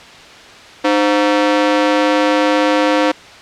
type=ring-modulated tone; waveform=sawtooth; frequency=412.5 Hz; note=G#4; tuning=12 cents flat; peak=-4 dBFS; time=0.84-3.12 s; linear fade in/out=10 ms; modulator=108 Hz; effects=white hiss -37 dBFS RMS until 3.41 s + low-pass 4000 Hz 12 dB/octave